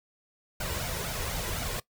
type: noise with flanger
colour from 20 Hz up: pink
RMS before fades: -33 dBFS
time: 0.6-1.8 s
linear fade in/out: 5 ms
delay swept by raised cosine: 1.3 to 2.08 ms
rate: 4 Hz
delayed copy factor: +0.6
effects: noise-tail reverb RT60 0.1 s tail -20 dB re dry